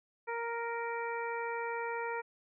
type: harmonic tone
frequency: 466.2 Hz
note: A#4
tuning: in tune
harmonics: 1 / 2 / 3 / 4 / 5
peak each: -38 / -38 / -43 / -44 / -45 dBFS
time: 0.27-2.22 s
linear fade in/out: 20 ms
effects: none